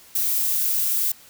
violet noise, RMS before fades -22 dBFS, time 0.15-1.12 s, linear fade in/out 5 ms, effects white hiss -49 dBFS RMS until 1.29 s

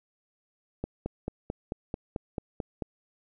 click train, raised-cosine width 2 ms, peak -18 dBFS, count 10, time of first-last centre 0.84-2.822 s, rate 4.54 Hz, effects none

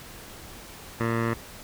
15% pulse tone with low-pass filter, 115.3 Hz, A#2, 19 cents flat, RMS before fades -26 dBFS, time 1-1.34 s, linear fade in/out 5 ms, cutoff 1700 Hz, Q 2.4, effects pink hiss -44 dBFS RMS until 1.63 s

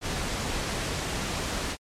pink noise, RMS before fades -30 dBFS, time 0.01-1.77 s, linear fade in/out 50 ms, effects low-pass 8000 Hz 12 dB/octave + MP3 64 kbps

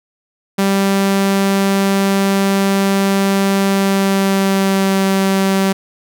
sawtooth tone with pitch glide, 196 to 193.3 Hz, G3 to G3, 0 to -24 cents, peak -8 dBFS, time 0.58-5.73 s, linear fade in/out 10 ms, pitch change -24 cents, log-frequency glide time 3.66-5.01 s, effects none

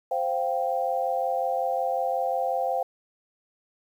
sine chord, C suspended fourth, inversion none, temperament equal, 523.3 / 698.5 / 784 Hz, C5 / F5 / G5, 0 / 0 / 0 cents, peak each -28 dBFS, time 0.11-2.83 s, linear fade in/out 5 ms, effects 9-bit

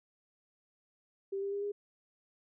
sine tone with pitch steps, 392 / 397.5 / 403 / 408.6 Hz, G4 / G4 / G4 / G#4, 0 / +24 / +48 / -28 cents, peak -33 dBFS, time 1.32-1.72 s, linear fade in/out 10 ms, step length 100 ms, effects none

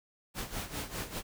pink noise with tremolo, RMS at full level -36 dBFS, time 0.34-1.23 s, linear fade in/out 50 ms, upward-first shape sine, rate 5 Hz, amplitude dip 75%, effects none

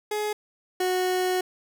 30% pulse tone pair in turn, 421.3 / 367.3 Hz, G#4 / F#4, +25 / -13 cents, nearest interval major second, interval 238 cents, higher first, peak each -23 / -20 dBFS, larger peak second, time 0.11-0.33 / 0.8-1.41 s, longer second, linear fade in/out 5 ms, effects none

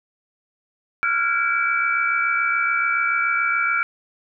sine tone cluster, 1378 / 1445 / 1641 / 2307 Hz, F6 / F#6 / G#6 / D7, -24 / -41 / -21 / -31 cents, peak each -21 / -26 / -30 / -22 dBFS, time 1.03-3.83 s, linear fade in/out 0 ms, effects none

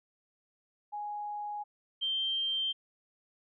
sine tone pair in turn, 831 / 3151 Hz, G#5 / G7, +1 / +8 cents, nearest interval octave + major seventh, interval 2307 cents, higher second, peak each -35 / -29 dBFS, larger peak second, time 0.92-1.64 / 2.01-2.73 s, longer neither, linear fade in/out 20 ms, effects none

